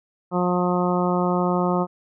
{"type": "harmonic tone", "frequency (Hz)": 178.8, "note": "F3", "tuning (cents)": 41, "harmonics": [1, 2, 3, 4, 5, 6, 7], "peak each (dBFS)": [-22, -25, -27, -28, -29, -30, -30], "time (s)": [0.31, 1.87], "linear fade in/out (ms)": 50, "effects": []}